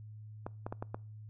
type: clicks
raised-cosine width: 1 ms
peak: -24 dBFS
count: 5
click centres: 0.465 / 0.665 / 0.725 / 0.825 / 0.945 s
effects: noise-tail reverb RT60 0.4 s tail -24 dB re dry + added 107 Hz sine -46 dBFS peak until 1.29 s